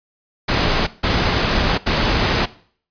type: noise bursts at uneven times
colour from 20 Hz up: pink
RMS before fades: -17 dBFS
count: 3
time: 0.48-0.87 / 1.03-1.78 / 1.86-2.46 s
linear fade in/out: 10 ms
effects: noise-tail reverb RT60 0.5 s tail -18 dB re dry + resampled to 11025 Hz